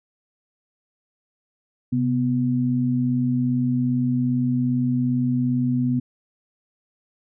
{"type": "tone pair together", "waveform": "sine", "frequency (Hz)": [130, 247.5], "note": ["C3", "B3"], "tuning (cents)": [-11, 4], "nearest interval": "major seventh", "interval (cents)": 1115, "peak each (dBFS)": [-23, -20], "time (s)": [1.92, 6], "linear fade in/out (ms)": 10, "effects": []}